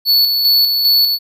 square tone with tremolo, 4435 Hz, C#8, in tune, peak -9 dBFS, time 0.05-1.19 s, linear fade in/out 50 ms, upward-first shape square, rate 2.5 Hz, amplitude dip 40%, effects none

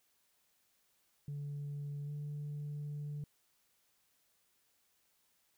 sine tone with pitch glide, 144.2 to 146.81 Hz, D3 to D3, -31 to 0 cents, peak -37 dBFS, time 1.28-3.24 s, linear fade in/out 2 ms, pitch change +31 cents, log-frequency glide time 2.05-2.1 s, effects tanh soft clip ceiling -37 dBFS + white hiss -75 dBFS RMS until 5.57 s

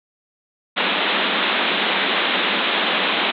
white band-pass noise, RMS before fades -20 dBFS, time 0.76-3.32 s, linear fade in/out 20 ms, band 180 to 3800 Hz, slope 96 dB/octave, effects none

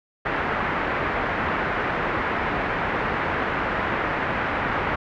white low-pass noise, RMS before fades -25 dBFS, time 0.25-4.96 s, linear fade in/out 10 ms, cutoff 1900 Hz, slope 24 dB/octave, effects none

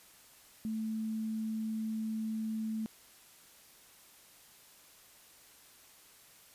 sine tone, 220 Hz, A3, in tune, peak -33 dBFS, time 0.65-2.86 s, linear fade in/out 0 ms, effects white hiss -59 dBFS RMS until 6.54 s + resampled to 32000 Hz

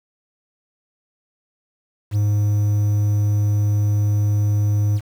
triangle tone with quantisation, 103.83 Hz, G#2, in tune, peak -13 dBFS, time 2.11-5.01 s, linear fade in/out 50 ms, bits 7, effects none

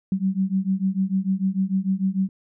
sine beating tone pair, 187.8 / 194.5 Hz, F#3 / G3, +26 / -13 cents, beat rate 6.7 Hz, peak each -23 dBFS, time 0.12-2.29 s, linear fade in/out 2 ms, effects none

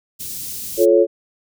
white band-stop noise, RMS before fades -29 dBFS, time 0.19-0.86 s, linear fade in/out 20 ms, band 250 to 4900 Hz, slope 12 dB/octave
sine chord, F augmented, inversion none, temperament equal with one note detuned, 349.2 / 435.2 / 554.4 Hz, F4 / A4 / C#5, 0 / -19 / 0 cents, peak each -14 dBFS, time 0.77-1.07 s, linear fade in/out 50 ms
effects none

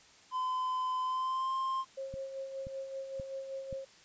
triangle tone with pitch glide, 1021 to 1055.8 Hz, C6 to C6, -43 to +15 cents, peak -29 dBFS, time 0.31-1.85 s, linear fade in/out 50 ms, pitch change +58 cents, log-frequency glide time 1.02-1.54 s
sine tone with tremolo, 538 Hz, C5, 48 cents sharp, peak -36 dBFS, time 1.97-3.85 s, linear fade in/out 10 ms, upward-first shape sine, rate 5.2 Hz, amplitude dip 50%
click train, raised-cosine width 5 ms, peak -32 dBFS, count 4, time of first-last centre 2.14-3.727 s, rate 1.89 Hz
effects white hiss -59 dBFS RMS until 4.04 s + resampled to 16000 Hz

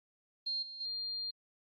sine tone with level steps, 4200 Hz, C8, 6 cents sharp, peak -33 / -44 / -36 dBFS, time 0.46-1.31 s, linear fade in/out 10 ms, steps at 0.62 / 0.8 s, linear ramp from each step 10 ms, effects Opus 24 kbps

